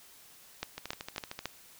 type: two click trains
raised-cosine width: 0.2 ms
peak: -16 / -21 dBFS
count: 4 / 9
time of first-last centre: 0.63-1.456 / 0.78-1.391 s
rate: 3.63 / 13.1 Hz
effects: white hiss -56 dBFS RMS until 1.79 s